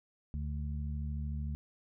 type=harmonic tone; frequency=73.42 Hz; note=D2; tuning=in tune; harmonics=1 / 2 / 3; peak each=-35 / -41 / -45 dBFS; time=0.34-1.55 s; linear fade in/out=0 ms; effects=none